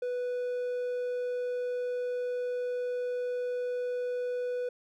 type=tone; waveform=triangle; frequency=493.9 Hz; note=B4; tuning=in tune; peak=-28 dBFS; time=0.02-4.69 s; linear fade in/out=5 ms; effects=none